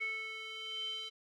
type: tone with band-pass filter sweep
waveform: square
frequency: 440.4 Hz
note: A4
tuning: 2 cents sharp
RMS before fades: -41 dBFS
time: 0-1.1 s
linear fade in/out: 20 ms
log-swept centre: 2200 to 3400 Hz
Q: 9.8
effects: none